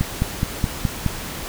click train, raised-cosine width 5 ms, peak -6 dBFS, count 6, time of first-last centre 0.01-1.063 s, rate 4.75 Hz, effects pink hiss -31 dBFS RMS until 1.48 s

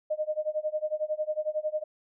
sine tone with tremolo, 614 Hz, D#5, 23 cents flat, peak -24 dBFS, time 0.1-1.84 s, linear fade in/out 10 ms, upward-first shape sine, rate 11 Hz, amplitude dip 95%, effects none

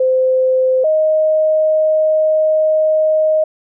sine tone pair in turn, 517 / 624 Hz, C5 / D#5, -21 / +5 cents, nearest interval minor third, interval 326 cents, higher second, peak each -10 dBFS, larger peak neither, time 0-0.84 / 0.84-3.44 s, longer second, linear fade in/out 5 ms, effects none

